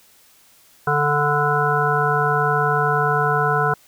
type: harmonic tone with a mistuned harmonic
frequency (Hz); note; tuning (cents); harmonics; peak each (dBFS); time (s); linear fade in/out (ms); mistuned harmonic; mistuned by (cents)
146.83; D3; 0; 1 / 3 / 5 / 7 / 9 / 10; -23 / -23 / -23 / -23 / -23 / -23; 0.87-3.74; 5; 7; -19
effects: white hiss -53 dBFS RMS until 3.87 s